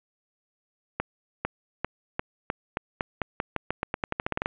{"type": "accelerating click train", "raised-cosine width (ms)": 0.5, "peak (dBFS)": -11, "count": 21, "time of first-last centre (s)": [1, 4.459], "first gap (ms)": 450, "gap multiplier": 0.88, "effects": ["resampled to 8000 Hz", "7-bit"]}